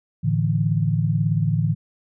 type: chord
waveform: sine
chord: A suspended fourth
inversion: none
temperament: just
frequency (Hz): 110 / 146.67 / 165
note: A2 / D3 / E3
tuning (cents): 0 / -2 / +2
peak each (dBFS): -22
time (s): 0.23-1.75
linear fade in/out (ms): 20
effects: none